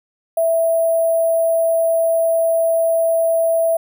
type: tone with sample-and-hold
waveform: sine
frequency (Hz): 659.3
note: E5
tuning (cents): 0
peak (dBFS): -13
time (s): 0.37-3.77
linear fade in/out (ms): 5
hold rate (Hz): 11025
effects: none